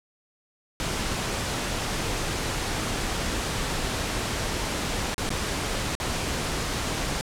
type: noise with dropouts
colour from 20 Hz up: pink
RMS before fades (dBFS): -28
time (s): 0.8-7.21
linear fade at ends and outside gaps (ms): 0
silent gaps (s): 5.144-5.18 / 5.292-5.304 / 5.952-6
effects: low-pass 9000 Hz 12 dB/octave